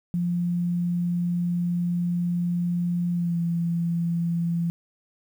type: tone with pitch glide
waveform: sine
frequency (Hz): 174.61 to 169.74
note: F3 to F3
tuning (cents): 0 to -49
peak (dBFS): -22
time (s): 0.14-4.7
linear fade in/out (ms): 0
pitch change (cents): -49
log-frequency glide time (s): 3.13-3.38
effects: 9-bit